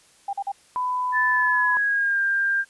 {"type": "tone bursts", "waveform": "sine", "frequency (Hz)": 797, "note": "G5", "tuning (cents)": 28, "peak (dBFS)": -24, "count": 3, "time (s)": [0.28, 0.519], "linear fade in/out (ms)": 5, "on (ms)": 51, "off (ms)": 43}
{"type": "tone", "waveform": "sine", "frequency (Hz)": 1000, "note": "B5", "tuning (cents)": 21, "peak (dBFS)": -22, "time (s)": [0.76, 1.77], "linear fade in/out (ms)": 0}
{"type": "tone with pitch glide", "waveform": "sine", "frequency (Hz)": [1749, 1594.6], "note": ["A6", "G6"], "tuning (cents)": [-11, 29], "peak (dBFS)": -19, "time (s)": [1.12, 2.65], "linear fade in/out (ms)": 50, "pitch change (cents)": -160, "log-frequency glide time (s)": [1.3, 2.21]}
{"effects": ["white hiss -56 dBFS RMS until 2.69 s", "resampled to 24000 Hz"]}